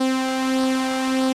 sawtooth tone with flanger, 261.6 Hz, C4, in tune, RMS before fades -21 dBFS, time 0-1.33 s, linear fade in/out 10 ms, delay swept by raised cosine 0.21 to 1.41 ms, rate 1.6 Hz, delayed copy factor +0.5, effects low-pass 9000 Hz 12 dB/octave + AAC 64 kbps

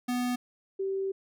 square / sine tone pair in turn, 246.9 / 387.2 Hz, B3 / G4, 0 / -21 cents, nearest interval minor sixth, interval 779 cents, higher second, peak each -28 dBFS, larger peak neither, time 0.08-0.36 / 0.79-1.12 s, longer second, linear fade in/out 10 ms, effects none

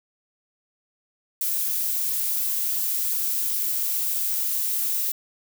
violet noise with ADSR envelope, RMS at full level -23 dBFS, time 1.41-5.12 s, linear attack 6 ms, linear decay 5 ms, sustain -2 dB, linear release 6 ms, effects none

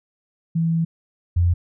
sine tone pair in turn, 164.81 / 87.05 Hz, E3 / F2, 0 / -5 cents, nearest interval major seventh, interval 1105 cents, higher first, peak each -17 / -14 dBFS, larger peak second, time 0.55-0.85 / 1.36-1.54 s, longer first, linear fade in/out 10 ms, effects none

